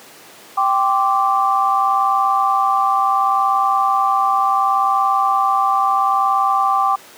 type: chord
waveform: sine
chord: G suspended fourth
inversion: none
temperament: equal with one note detuned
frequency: 784 / 1046.5 / 1167.2 Hz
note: G5 / C6 / D6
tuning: 0 / 0 / -11 cents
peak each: -17 / -21 / -16 dBFS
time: 0.57-6.96 s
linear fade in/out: 10 ms
effects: pink hiss -41 dBFS RMS until 7.17 s + high-pass 300 Hz 12 dB/octave